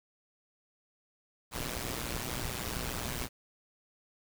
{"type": "noise with amplitude modulation", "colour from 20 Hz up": "pink", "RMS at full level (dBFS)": -33, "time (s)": [1.51, 3.29], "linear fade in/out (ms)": 50, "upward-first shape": "sine", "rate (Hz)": 121, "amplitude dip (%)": 85, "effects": []}